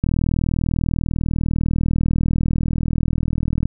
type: click train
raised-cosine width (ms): 5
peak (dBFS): -7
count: 146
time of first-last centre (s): 0.04-3.656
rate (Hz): 40.1
effects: none